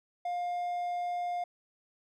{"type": "tone", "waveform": "triangle", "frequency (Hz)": 707, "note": "F5", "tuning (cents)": 21, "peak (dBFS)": -29, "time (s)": [0.25, 1.44], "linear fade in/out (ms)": 5, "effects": []}